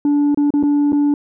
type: tone with dropouts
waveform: sine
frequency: 290 Hz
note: D4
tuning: 22 cents flat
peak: -9 dBFS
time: 0.05-1.14 s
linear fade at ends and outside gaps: 2 ms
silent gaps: 0.346-0.374 / 0.505-0.538 / 0.628-0.635 / 0.922-0.929 s
effects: tanh soft clip ceiling -11 dBFS